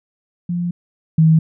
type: tone pair in turn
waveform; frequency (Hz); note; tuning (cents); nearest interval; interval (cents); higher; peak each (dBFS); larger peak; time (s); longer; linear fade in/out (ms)
sine; 174.61 / 159.82; F3 / D#3; 0 / +47; major second; 153; first; -18 / -8; second; 0.49-0.71 / 1.18-1.39; first; 5
effects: none